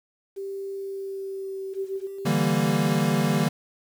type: tone with pitch glide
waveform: sine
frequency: 392 to 384.4 Hz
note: G4 to G4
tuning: 0 to -34 cents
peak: -30 dBFS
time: 0.36-2.07 s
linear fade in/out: 20 ms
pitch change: -34 cents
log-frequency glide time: 0.75-1.81 s
type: tone with tremolo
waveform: sine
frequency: 392 Hz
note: G4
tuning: in tune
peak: -31 dBFS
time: 1.73-3.44 s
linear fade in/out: 10 ms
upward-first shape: square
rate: 4.4 Hz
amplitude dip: 25%
type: chord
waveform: square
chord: E half-diminished seventh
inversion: third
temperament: equal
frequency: 146.83 / 164.81 / 196 / 233.1 Hz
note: D3 / E3 / G3 / Bb3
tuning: 0 / 0 / 0 / 0 cents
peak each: -27 dBFS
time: 2.25-3.49 s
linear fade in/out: 10 ms
effects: 9-bit